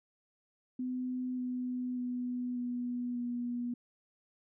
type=tone with pitch steps; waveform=sine; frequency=252.9 / 250.1 / 247.4 / 244.7 / 242 Hz; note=B3 / B3 / B3 / B3 / B3; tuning=+41 / +22 / +3 / -16 / -35 cents; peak=-33 dBFS; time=0.79-3.74 s; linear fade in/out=5 ms; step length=590 ms; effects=none